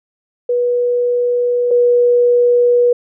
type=tone pair in turn; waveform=sine; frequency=487 / 484.9 Hz; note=B4 / B4; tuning=-24 / -32 cents; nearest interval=unison; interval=8 cents; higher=first; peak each=-12 / -8 dBFS; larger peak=second; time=0.49-1.71 / 1.71-2.93 s; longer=neither; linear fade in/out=5 ms; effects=none